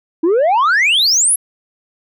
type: exponential sweep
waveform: sine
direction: up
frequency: 311.1 to 11480 Hz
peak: -7 dBFS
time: 0.23-1.36 s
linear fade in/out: 10 ms
effects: tanh soft clip ceiling -9 dBFS